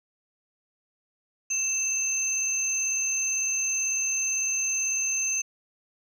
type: tone pair together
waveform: sine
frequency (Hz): 2641 / 6281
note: E7 / G8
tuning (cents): +3 / +3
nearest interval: octave + minor third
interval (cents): 1500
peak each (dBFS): -30 / -24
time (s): 1.5-5.42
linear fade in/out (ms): 10
effects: tanh soft clip ceiling -19 dBFS + 10-bit